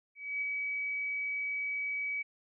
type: tone with ADSR envelope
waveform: sine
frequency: 2277 Hz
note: C#7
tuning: 46 cents sharp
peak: -30 dBFS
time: 0.15-2.23 s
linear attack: 270 ms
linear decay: 5 ms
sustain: -2 dB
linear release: 17 ms
effects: none

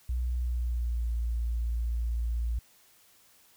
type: tone with pitch glide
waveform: sine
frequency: 61.2 to 57.93 Hz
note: B1 to A#1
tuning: -15 to -10 cents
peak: -27 dBFS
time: 0.09-2.59 s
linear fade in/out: 5 ms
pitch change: -95 cents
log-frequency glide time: 0.36-1.12 s
effects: white hiss -61 dBFS RMS until 3.56 s

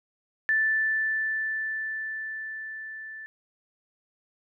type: tone with level ramp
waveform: sine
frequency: 1760 Hz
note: A6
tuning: in tune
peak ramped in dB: -20 to -38 dBFS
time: 0.49-3.26 s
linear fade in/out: 0 ms
effects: none

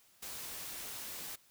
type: noise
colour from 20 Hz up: white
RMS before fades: -44 dBFS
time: 0.22-1.36 s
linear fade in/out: 10 ms
effects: white hiss -66 dBFS RMS until 1.5 s

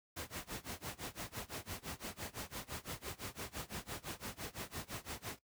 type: noise with tremolo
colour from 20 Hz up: pink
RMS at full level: -42 dBFS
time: 0.16-5.39 s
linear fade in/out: 10 ms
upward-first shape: sine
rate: 5.9 Hz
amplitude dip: 95%
effects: noise-tail reverb RT60 0.1 s tail -17 dB re dry + high-pass 60 Hz 12 dB/octave

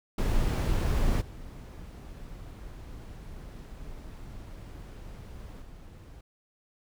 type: noise with level steps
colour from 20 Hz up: brown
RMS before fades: -26 / -43 / -47 dBFS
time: 0.18-6.21 s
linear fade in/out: 5 ms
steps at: 1.2 / 5.61 s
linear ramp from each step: 20 ms
effects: none

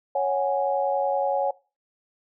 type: chord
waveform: sine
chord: C# suspended fourth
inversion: none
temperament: equal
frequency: 554.4 / 740 / 830.6 Hz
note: C#5 / F#5 / G#5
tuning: 0 / 0 / 0 cents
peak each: -24 / -27 / -26 dBFS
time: 0.15-1.51 s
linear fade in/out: 5 ms
effects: noise-tail reverb RT60 0.3 s tail -20 dB re dry

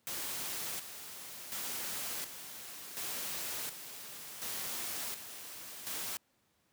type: noise with tremolo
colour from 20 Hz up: white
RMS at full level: -39 dBFS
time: 0.07-6.17 s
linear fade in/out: 0 ms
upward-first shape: square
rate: 0.69 Hz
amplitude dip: 60%
effects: pink hiss -74 dBFS RMS until 6.72 s + high-pass 100 Hz 12 dB/octave

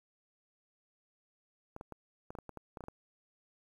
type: clicks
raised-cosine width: 1 ms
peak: -30 dBFS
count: 12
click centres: 1.764 / 1.811 / 1.923 / 2.305 / 2.352 / 2.387 / 2.493 / 2.573 / 2.772 / 2.807 / 2.839 / 2.884 s
effects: 10-bit

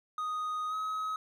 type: tone with pitch glide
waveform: triangle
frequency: 1244.5 to 1273.6 Hz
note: D#6 to D#6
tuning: 0 to +40 cents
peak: -30 dBFS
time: 0.18-1.16 s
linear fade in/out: 2 ms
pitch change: +40 cents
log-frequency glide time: 0.69-0.74 s
effects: none

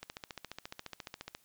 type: click train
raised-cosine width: 0.2 ms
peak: -24 dBFS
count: 20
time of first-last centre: 0.03-1.349 s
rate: 14.4 Hz
effects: white hiss -68 dBFS RMS until 1.44 s

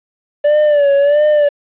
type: tone with vibrato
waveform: triangle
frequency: 581 Hz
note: D5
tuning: 19 cents flat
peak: -6 dBFS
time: 0.44-1.49 s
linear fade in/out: 10 ms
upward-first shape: sine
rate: 1.5 Hz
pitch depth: 69 cents each way
effects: resampled to 8000 Hz + 7-bit

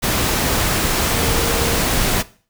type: tone in noise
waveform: sine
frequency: 462.7 Hz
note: A#4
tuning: 13 cents flat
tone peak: -25 dBFS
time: 1.14-1.81 s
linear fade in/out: 20 ms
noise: pink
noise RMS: -18 dBFS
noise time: 0.02-2.23 s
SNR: -10 dB
effects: noise-tail reverb RT60 0.4 s tail -18 dB re dry

